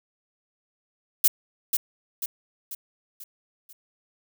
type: noise with echo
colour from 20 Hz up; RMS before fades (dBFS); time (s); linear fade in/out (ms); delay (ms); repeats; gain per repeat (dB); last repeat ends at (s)
violet; -17; 1.24-1.28; 5; 490; 5; -6; 3.73
effects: none